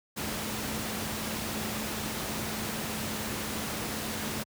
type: tone in noise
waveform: sine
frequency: 216.2 Hz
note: A3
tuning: 30 cents flat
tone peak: -39 dBFS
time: 0.16-4.44 s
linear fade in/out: 20 ms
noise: pink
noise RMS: -34 dBFS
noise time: 0.16-4.44 s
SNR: -8 dB
effects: high-pass 80 Hz 12 dB/octave